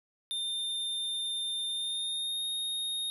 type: tone with pitch glide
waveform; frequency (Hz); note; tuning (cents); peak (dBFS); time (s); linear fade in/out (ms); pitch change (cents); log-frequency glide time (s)
square; 3609 to 3715; A7 to A#7; +43 to -7; -32; 0.31-3.1; 0; +50; 1.68-2.48
effects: none